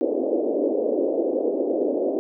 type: band-pass noise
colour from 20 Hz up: white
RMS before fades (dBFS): -23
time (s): 0.01-2.19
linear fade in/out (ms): 0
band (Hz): 270 to 580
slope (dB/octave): 48
effects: none